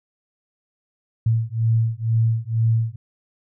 sine beating tone pair, 112.4 / 114.5 Hz, A2 / A#2, +37 / -31 cents, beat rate 2.1 Hz, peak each -20 dBFS, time 1.26-2.96 s, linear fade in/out 5 ms, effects none

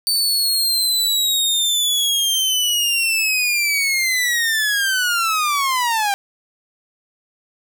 sawtooth linear sweep, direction down, 4569 to 784 Hz, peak -13 dBFS, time 0.07-6.14 s, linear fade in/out 0 ms, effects none

